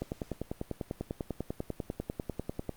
click train, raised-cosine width 2 ms, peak -20 dBFS, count 28, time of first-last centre 0.02-2.693 s, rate 10.1 Hz, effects pink hiss -58 dBFS RMS until 2.76 s + Opus 48 kbps

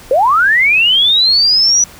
sine linear sweep, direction up, 483.8 to 5940 Hz, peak -7 dBFS, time 0.11-1.84 s, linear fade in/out 2 ms, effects pink hiss -37 dBFS RMS until 1.99 s

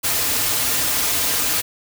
white noise with comb filter, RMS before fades -20 dBFS, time 0.03-1.62 s, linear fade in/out 20 ms, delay 5.3 ms, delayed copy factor -0.65, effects none

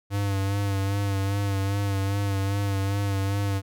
square tone with vibrato, 99.1 Hz, G2, 19 cents sharp, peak -24 dBFS, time 0.1-3.62 s, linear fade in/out 50 ms, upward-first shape sine, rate 2.5 Hz, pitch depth 34 cents each way, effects none

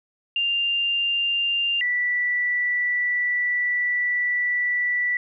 sine tone pair in turn, 2794 / 1963 Hz, F7 / B6, 0 / -11 cents, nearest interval tritone, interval 611 cents, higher first, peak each -20 dBFS, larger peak neither, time 0.36-1.81 / 1.81-5.17 s, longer second, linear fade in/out 2 ms, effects none

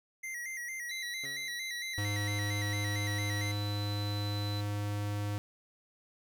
square tone with vibrato, 2000 Hz, B6, 21 cents sharp, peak -38 dBFS, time 0.23-3.52 s, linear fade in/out 10 ms, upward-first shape square, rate 4.4 Hz, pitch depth 74 cents each way
triangle tone with pitch glide, 3951 to 4006 Hz, B7 to B7, 0 to +24 cents, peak -40 dBFS, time 0.89-4.61 s, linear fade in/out 5 ms, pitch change +24 cents, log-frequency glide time 3.25-3.81 s
15% pulse tone with exponential decay, 138.6 Hz, C#3, in tune, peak -40 dBFS, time 1.23-1.79 s, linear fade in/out 5 ms, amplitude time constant 120 ms
square tone, 103 Hz, G#2, 14 cents flat, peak -33 dBFS, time 1.98-5.38 s, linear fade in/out 0 ms
effects none

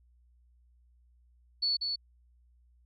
sine tone with echo, 4435 Hz, C#8, in tune, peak -26 dBFS, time 1.62-1.77 s, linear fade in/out 10 ms, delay 190 ms, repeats 1, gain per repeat -4 dB, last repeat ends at 1.96 s, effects added 60 Hz sine -61 dBFS peak until 2.85 s

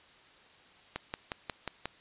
click train, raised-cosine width 0.3 ms, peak -18 dBFS, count 6, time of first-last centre 0.96-1.856 s, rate 5.58 Hz, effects white hiss -58 dBFS RMS until 2 s + resampled to 8000 Hz

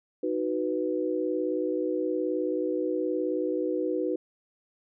sine chord, B major, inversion first, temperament equal, 311.1 / 370 / 493.9 Hz, D#4 / F#4 / B4, 0 / 0 / 0 cents, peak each -30 dBFS, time 0.23-4.16 s, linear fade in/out 5 ms, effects none

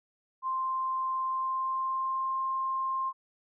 sine tone with pitch glide, 1047 to 1057.9 Hz, C6 to C6, +1 to +19 cents, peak -28 dBFS, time 0.42-3.13 s, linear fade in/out 50 ms, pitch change +18 cents, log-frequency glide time 1.24-2.4 s, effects none

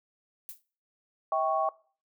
violet noise with exponential decay, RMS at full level -37 dBFS, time 0.49-0.62 s, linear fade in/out 0 ms, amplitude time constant 27 ms
sine chord, C# diminished, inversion first, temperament equal with one note detuned, 643.1 / 784 / 1108.7 Hz, E5 / G5 / C#6, -43 / 0 / 0 cents, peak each -29 dBFS, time 1.32-1.69 s, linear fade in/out 2 ms
effects noise-tail reverb RT60 0.4 s tail -20 dB re dry

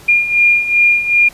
sine beating tone pair, 2411 / 2413.6 Hz, D7 / D7, +45 / +47 cents, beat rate 2.6 Hz, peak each -15 / -10 dBFS, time 0.08-1.29 s, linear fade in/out 10 ms, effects pink hiss -40 dBFS RMS until 1.33 s + resampled to 32000 Hz

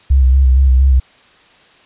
sine tone with vibrato, 65.7 Hz, C2, 8 cents sharp, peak -6 dBFS, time 0.1-1 s, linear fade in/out 10 ms, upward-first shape square, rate 4.3 Hz, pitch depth 41 cents each way, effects white hiss -47 dBFS RMS until 1.85 s + resampled to 8000 Hz

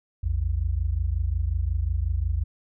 sine tone pair together, 58.36 / 83.9 Hz, A#1 / E2, +3 / +31 cents, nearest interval tritone, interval 628 cents, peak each -25 dBFS, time 0.23-2.44 s, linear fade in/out 10 ms, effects none

